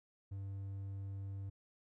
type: tone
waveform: triangle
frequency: 98 Hz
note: G2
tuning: in tune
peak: -39 dBFS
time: 0.31-1.5 s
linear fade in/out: 10 ms
effects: none